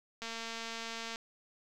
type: click train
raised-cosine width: 0.2 ms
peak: -24 dBFS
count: 215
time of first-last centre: 0.22-1.159 s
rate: 228 Hz
effects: none